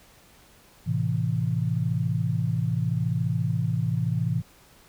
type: chord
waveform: sine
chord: A minor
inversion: none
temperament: equal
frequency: 110 / 130.81 / 164.81 Hz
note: A2 / C3 / E3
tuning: 0 / 0 / 0 cents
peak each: -27 dBFS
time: 0.86-4.42 s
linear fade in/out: 20 ms
effects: pink hiss -55 dBFS RMS until 4.88 s